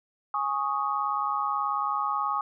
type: chord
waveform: sine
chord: Ab suspended fourth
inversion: none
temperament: just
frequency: 830.6 / 1107.5 / 1245.9 Hz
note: Ab5 / Db6 / Eb6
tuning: 0 / -2 / +2 cents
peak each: -31 / -29 / -29 dBFS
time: 0.34-2.41 s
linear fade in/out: 2 ms
effects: none